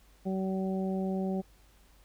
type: harmonic tone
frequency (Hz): 190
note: F#3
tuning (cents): +46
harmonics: 1 / 2 / 3 / 4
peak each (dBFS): -30 / -36 / -40 / -42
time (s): 0.25-1.42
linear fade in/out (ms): 20
effects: added 50 Hz sine -59 dBFS peak until 2.04 s + pink hiss -64 dBFS RMS until 2.04 s